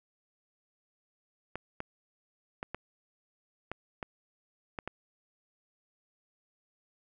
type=clicks; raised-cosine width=0.5 ms; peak=-21 dBFS; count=8; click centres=1.556 / 1.804 / 2.629 / 2.746 / 3.716 / 4.028 / 4.788 / 4.876 s; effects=none